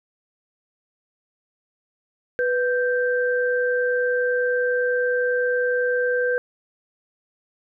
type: tone pair together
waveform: sine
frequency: 493.9 / 1568 Hz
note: B4 / G6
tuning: 0 / 0 cents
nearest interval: octave + minor sixth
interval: 2000 cents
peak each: -20 / -24 dBFS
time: 2.39-6.38 s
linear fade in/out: 0 ms
effects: none